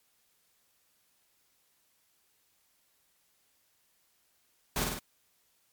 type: noise with echo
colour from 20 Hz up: pink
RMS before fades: -31 dBFS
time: 4.76-4.84 s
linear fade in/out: 2 ms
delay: 50 ms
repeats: 3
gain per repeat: -3 dB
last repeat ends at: 4.99 s
effects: white hiss -71 dBFS RMS until 5.72 s + MP3 96 kbps